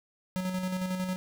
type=tone with tremolo; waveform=square; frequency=184.8 Hz; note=F#3; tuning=2 cents flat; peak=-29 dBFS; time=0.36-1.16 s; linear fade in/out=0 ms; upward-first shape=square; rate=11 Hz; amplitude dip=40%; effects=none